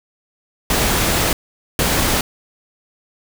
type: noise bursts at uneven times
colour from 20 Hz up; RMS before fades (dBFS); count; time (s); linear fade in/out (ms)
pink; -17; 2; 0.7-1.33 / 1.79-2.21; 2
effects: none